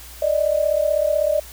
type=tone pair together; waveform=sine; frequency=587 / 623 Hz; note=D5 / D#5; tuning=-1 / +2 cents; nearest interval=minor second; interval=103 cents; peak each=-19 dBFS; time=0.22-1.4 s; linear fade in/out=5 ms; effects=added 60 Hz sine -41 dBFS peak until 1.52 s + white hiss -41 dBFS RMS until 1.52 s